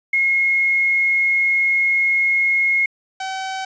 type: tone pair in turn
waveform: sine / sawtooth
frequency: 2159 / 763.3 Hz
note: C#7 / G5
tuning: -46 / -46 cents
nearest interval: octave + tritone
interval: 1800 cents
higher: first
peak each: -14 / -20 dBFS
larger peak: first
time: 0.13-2.86 / 3.2-3.65 s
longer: first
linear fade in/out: 5 ms
effects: resampled to 16000 Hz + 8-bit